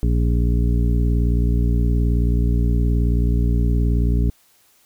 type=harmonic tone; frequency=58.9 Hz; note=A#1; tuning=19 cents sharp; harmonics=1 / 2 / 3 / 4 / 5 / 7; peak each=-16 / -22 / -26 / -28 / -30 / -33 dBFS; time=0.03-4.3 s; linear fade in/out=0 ms; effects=white hiss -57 dBFS RMS until 4.85 s